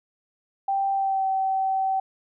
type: tone with pitch glide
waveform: sine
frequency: 784 to 767.9 Hz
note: G5 to G5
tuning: 0 to -36 cents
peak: -21 dBFS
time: 0.68-2 s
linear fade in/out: 5 ms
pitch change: -36 cents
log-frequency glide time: 0.93-1.26 s
effects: none